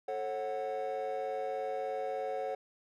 triangle chord, F# minor, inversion first, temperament equal with one note detuned, 440 / 543.3 / 740 Hz, A4 / C#5 / F#5, 0 / -35 / 0 cents, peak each -36 / -34 / -35 dBFS, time 0.08-2.55 s, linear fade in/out 5 ms, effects tanh soft clip ceiling -27 dBFS

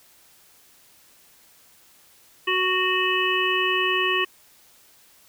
harmonic tone, 370 Hz, F#4, in tune, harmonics 1 / 3 / 5 / 7 / 8, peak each -26 / -26 / -26 / -26 / -26 dBFS, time 2.47-4.25 s, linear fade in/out 10 ms, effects white hiss -55 dBFS RMS until 5.28 s

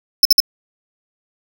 45% pulse tone bursts, 5280 Hz, E8, 2 cents sharp, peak -6 dBFS, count 3, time 0.23-0.402 s, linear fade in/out 2 ms, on 22 ms, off 53 ms, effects none

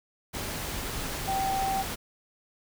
sine tone in noise, 775 Hz, G5, 20 cents flat, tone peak -26 dBFS, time 1.27-1.83 s, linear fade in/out 20 ms, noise pink, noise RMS -34 dBFS, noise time 0.33-1.96 s, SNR +5 dB, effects none

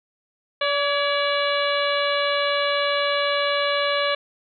harmonic tone with a mistuned harmonic, 574 Hz, D5, 40 cents flat, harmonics 1 / 2 / 3 / 4 / 5 / 6 / 7, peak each -23 / -26 / -28 / -29 / -30 / -31 / -31 dBFS, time 0.61-4.15 s, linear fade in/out 5 ms, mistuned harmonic 3, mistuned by -44 cents, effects none

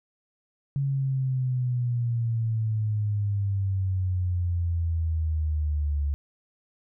sine exponential sweep, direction down, 139.7 to 71.1 Hz, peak -23 dBFS, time 0.76-6.14 s, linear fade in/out 0 ms, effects none

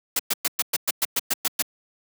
white noise bursts, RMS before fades -22 dBFS, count 11, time 0.16-1.623 s, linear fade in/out 5 ms, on 33 ms, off 110 ms, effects high-pass 200 Hz 12 dB/octave

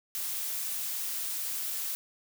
blue noise, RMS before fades -34 dBFS, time 0.15-1.95 s, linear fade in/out 0 ms, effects none

